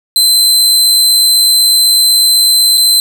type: tone with dropouts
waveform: sawtooth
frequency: 4074 Hz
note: C8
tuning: 47 cents flat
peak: -3 dBFS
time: 0.16-3 s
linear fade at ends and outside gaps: 1 ms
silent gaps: 2.774-2.778 s
effects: none